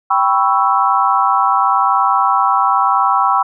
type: chord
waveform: sine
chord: C# half-diminished seventh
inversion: second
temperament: equal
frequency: 784 / 987.8 / 1108.7 / 1318.5 Hz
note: G5 / B5 / C#6 / E6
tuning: 0 / 0 / 0 / 0 cents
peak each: -16 dBFS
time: 0.1-3.43 s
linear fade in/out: 10 ms
effects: none